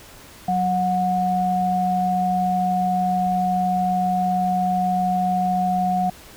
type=tone pair together; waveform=sine; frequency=184.53 / 729 Hz; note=F#3 / F#5; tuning=-4 / -26 cents; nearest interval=2 octaves; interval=2378 cents; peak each=-23 / -19 dBFS; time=0.48-6.1 s; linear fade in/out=5 ms; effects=pink hiss -44 dBFS RMS until 6.36 s